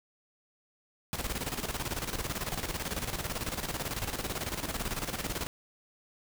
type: noise with tremolo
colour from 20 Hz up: pink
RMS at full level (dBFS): -33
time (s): 1.13-5.47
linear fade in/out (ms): 0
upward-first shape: square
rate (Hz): 18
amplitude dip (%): 65
effects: none